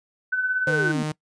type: tone with tremolo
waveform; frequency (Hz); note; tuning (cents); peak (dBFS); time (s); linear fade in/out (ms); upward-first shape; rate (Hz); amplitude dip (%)
sine; 1509; F#6; +34; -19; 0.32-0.92; 10; sine; 17; 50
type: linear sweep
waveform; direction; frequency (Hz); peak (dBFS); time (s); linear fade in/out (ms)
sine; down; 535 to 220; -24; 0.67-1.03; 2
type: tone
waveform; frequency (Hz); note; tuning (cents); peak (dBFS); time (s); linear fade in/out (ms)
sawtooth; 153.2; D#3; -27; -21; 0.67-1.12; 5
effects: noise-tail reverb RT60 0.1 s tail -22 dB re dry + resampled to 22050 Hz